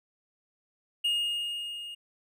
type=tone with level ramp; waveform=triangle; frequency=2849 Hz; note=F7; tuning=34 cents sharp; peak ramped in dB=-22 to -37 dBFS; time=1.04-1.95 s; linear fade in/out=10 ms; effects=none